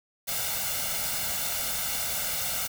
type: noise with comb filter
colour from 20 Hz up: white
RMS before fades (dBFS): -30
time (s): 0.27-2.68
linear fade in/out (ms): 20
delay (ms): 1.4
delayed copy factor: +0.7
effects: none